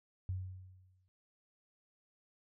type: tone with exponential decay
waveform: sine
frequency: 92.9 Hz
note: F#2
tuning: 7 cents sharp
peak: -33 dBFS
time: 0.29-1.08 s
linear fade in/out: 0 ms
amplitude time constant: 170 ms
effects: none